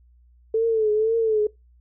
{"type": "tone with vibrato", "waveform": "sine", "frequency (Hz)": 440, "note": "A4", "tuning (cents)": 0, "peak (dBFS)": -17, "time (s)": [0.54, 1.47], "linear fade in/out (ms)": 5, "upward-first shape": "triangle", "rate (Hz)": 2, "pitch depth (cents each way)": 82, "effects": ["noise-tail reverb RT60 0.2 s tail -22 dB re dry", "added 60 Hz sine -52 dBFS peak until 1.8 s"]}